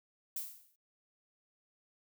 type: noise with exponential decay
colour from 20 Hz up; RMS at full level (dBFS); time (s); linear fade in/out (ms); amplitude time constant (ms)
violet; -36; 0.36-0.76; 5; 86
effects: noise-tail reverb RT60 0.1 s tail -23 dB re dry